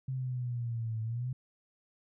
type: exponential two-way sweep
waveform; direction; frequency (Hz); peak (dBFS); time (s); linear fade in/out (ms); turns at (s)
sine; down then up; 132.4 to 110 to 130.2; -32; 0.08-1.33; 5; 1.02
effects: none